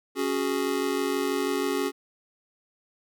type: chord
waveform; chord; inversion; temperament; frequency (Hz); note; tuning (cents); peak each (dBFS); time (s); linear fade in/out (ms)
square; C# suspended fourth; none; just; 277.2 / 369.6 / 415.8; C#4 / F#4 / G#4; 0 / -2 / +2; -30; 0.15-1.92; 50
effects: none